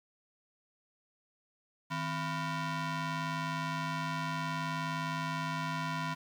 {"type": "ring-modulated tone", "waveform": "sawtooth", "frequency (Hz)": 417.8, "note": "G#4", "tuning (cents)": 10, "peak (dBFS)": -26, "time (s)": [1.9, 6.15], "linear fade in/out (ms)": 20, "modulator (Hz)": 577, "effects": ["low-pass 5000 Hz 12 dB/octave", "10-bit"]}